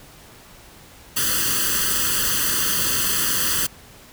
white noise with comb filter, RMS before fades -21 dBFS, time 1.16-3.67 s, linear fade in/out 10 ms, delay 0.65 ms, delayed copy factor +1, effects pink hiss -46 dBFS RMS until 4.12 s

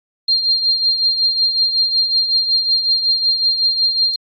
sine tone with tremolo, 4195 Hz, C8, 4 cents sharp, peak -10 dBFS, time 0.28-4.16 s, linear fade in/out 5 ms, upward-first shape triangle, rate 5.4 Hz, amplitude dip 65%, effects AAC 64 kbps

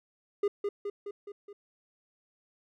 triangle tone with echo, 406.6 Hz, G#4, 37 cents flat, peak -22 dBFS, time 0.43-0.48 s, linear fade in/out 5 ms, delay 210 ms, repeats 5, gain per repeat -4 dB, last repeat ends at 1.53 s, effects none

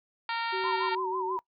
harmonic tone, 461.1 Hz, A#4, 19 cents flat, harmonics 2 / 3 / 4 / 5 / 6 / 7 / 8 / 9 / 10, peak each -32 / -36 / -38 / -40 / -42 / -43 / -44 / -45 / -46 dBFS, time 0.29-0.95 s, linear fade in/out 2 ms
sine tone with pitch glide, 379 to 375.5 Hz, F#4 to F#4, +42 to +26 cents, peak -32 dBFS, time 0.52-1.38 s, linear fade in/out 20 ms, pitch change -16 cents, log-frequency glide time 0.81-0.96 s
sine tone with vibrato, 966 Hz, B5, 39 cents flat, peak -30 dBFS, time 0.64-1.39 s, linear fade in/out 0 ms, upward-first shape sine, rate 6.1 Hz, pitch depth 130 cents each way
effects noise-tail reverb RT60 0.1 s tail -23 dB re dry

